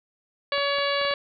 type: harmonic tone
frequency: 565 Hz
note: C#5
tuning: 33 cents sharp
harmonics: 1 / 2 / 3 / 4 / 5 / 6 / 7 / 8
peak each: -26 / -29 / -31 / -32 / -33 / -34 / -34 / -35 dBFS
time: 0.52-1.14 s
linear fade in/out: 2 ms
type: clicks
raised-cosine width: 0.5 ms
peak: -23 dBFS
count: 5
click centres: 0.58 / 0.785 / 1.014 / 1.051 / 1.111 s
effects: none